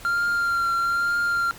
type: tone with vibrato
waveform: triangle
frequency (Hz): 1387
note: F6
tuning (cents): -12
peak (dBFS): -18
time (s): 0.05-1.51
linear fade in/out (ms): 0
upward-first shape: triangle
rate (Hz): 1.1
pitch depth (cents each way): 23
effects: pink hiss -43 dBFS RMS until 1.58 s + MP3 96 kbps